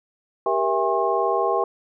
sine tone cluster, 394.3 / 473.4 / 659 / 809 / 1076 Hz, G4 / A#4 / E5 / G#5 / C6, +10 / +27 / -1 / -46 / +48 cents, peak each -25 dBFS, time 0.46-1.64 s, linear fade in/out 2 ms, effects none

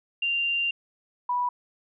sine tone pair in turn, 2782 / 981.7 Hz, F7 / B5, -7 / -11 cents, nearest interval octave + tritone, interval 1804 cents, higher first, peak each -23 dBFS, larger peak neither, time 0.22-0.71 / 1.29-1.49 s, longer first, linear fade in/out 5 ms, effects none

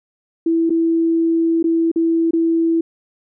sine tone with dropouts, 330 Hz, E4, 2 cents sharp, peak -13 dBFS, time 0.46-2.81 s, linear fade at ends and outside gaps 5 ms, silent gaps 0.696-0.703 / 1.628-1.641 / 1.916-1.959 / 2.309-2.333 s, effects none

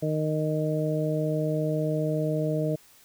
harmonic tone, 154.5 Hz, D#3, 12 cents flat, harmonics 1 / 2 / 3 / 4, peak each -27 / -31 / -31 / -30 dBFS, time 0.02-2.76 s, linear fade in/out 10 ms, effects white hiss -56 dBFS RMS until 3.04 s

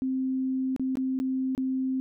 sine tone with dropouts, 261.6 Hz, C4, in tune, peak -25 dBFS, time 0.02-2 s, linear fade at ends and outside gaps 0 ms, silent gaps 0.763-0.796 / 0.955-0.971 / 1.19-1.2 / 1.55-1.578 s, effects none

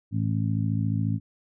harmonic tone, 54.2 Hz, A1, 25 cents flat, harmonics 2 / 3 / 4 / 5, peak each -25 / -29 / -31 / -33 dBFS, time 0.11-1.2 s, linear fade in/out 50 ms, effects none

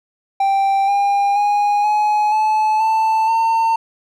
triangle tone with pitch steps, 785 / 803.8 / 823.1 / 842.8 / 863 / 883.7 / 904.9 Hz, G5 / G5 / G#5 / G#5 / A5 / A5 / A5, +2 / +43 / -16 / +25 / -34 / +7 / +48 cents, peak -11 dBFS, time 0.4-3.76 s, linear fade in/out 5 ms, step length 480 ms, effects none

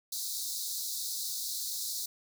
pink high-pass noise, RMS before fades -36 dBFS, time 0.12-2.06 s, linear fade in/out 5 ms, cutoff 3800 Hz, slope 96 dB/octave, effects none

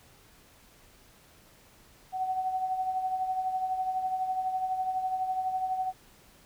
sine tone with tremolo, 750 Hz, F#5, 23 cents sharp, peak -25 dBFS, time 2.12-5.93 s, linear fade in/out 50 ms, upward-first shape triangle, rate 12 Hz, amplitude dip 60%, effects pink hiss -58 dBFS RMS until 6.45 s

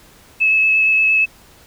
sine tone with vibrato, 2596 Hz, E7, 27 cents flat, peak -11 dBFS, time 0.4-1.26 s, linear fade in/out 20 ms, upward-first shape square, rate 8.6 Hz, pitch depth 9 cents each way, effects pink hiss -47 dBFS RMS until 1.66 s

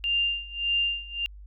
sine tone with tremolo, 2794 Hz, F7, in tune, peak -21 dBFS, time 0.04-1.26 s, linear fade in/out 0 ms, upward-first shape sine, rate 1.7 Hz, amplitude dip 90%, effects added 50 Hz sine -42 dBFS peak until 1.46 s

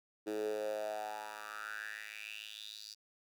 10% pulse tone with high-pass filter sweep, 106.5 Hz, G#2, 44 cents sharp, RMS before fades -42 dBFS, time 0.26-2.95 s, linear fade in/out 20 ms, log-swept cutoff 350 to 4900 Hz, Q 6.1, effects none

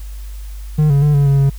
triangle tone with pitch steps, 152.2 / 140.6 / 147.9 / 141.9 / 139 / 138.1 Hz, D#3 / C#3 / D3 / C#3 / C#3 / C#3, -38 / +25 / +13 / +41 / +5 / -6 cents, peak -7 dBFS, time 0.78-1.5 s, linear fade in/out 10 ms, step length 120 ms, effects added 50 Hz sine -26 dBFS peak until 1.58 s + white hiss -45 dBFS RMS until 1.58 s

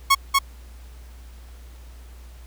sawtooth tone with echo, 1100 Hz, C#6, 14 cents flat, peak -9 dBFS, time 0.1-0.15 s, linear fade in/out 10 ms, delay 240 ms, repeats 1, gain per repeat -2 dB, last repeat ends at 0.39 s, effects added 60 Hz sine -40 dBFS peak until 2.46 s + pink hiss -53 dBFS RMS until 2.46 s

